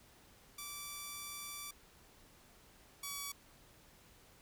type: tone pair in turn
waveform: 5% pulse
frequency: 1163 / 1137.1 Hz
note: D6 / C#6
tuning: -17 / +44 cents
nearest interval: unison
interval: 39 cents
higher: first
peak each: -32 / -29 dBFS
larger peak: second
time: 0.58-1.71 / 3.03-3.32 s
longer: first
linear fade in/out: 5 ms
effects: pink hiss -63 dBFS RMS until 4.41 s